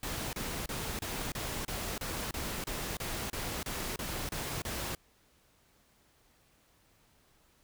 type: noise bursts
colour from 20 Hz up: pink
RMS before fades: -37 dBFS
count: 15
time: 0.03-4.95 s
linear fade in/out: 2 ms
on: 300 ms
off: 30 ms
effects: pink hiss -67 dBFS RMS until 7.63 s